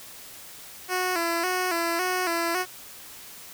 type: tone with vibrato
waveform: 10% pulse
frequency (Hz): 351.4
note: F4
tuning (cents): +11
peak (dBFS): -16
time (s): 0.88-2.66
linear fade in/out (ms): 50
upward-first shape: square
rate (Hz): 1.8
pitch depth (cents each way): 74
effects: white hiss -44 dBFS RMS until 3.53 s